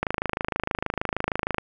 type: click train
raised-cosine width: 0.5 ms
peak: -9 dBFS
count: 42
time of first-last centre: 0.03-1.583 s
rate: 26.4 Hz
effects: none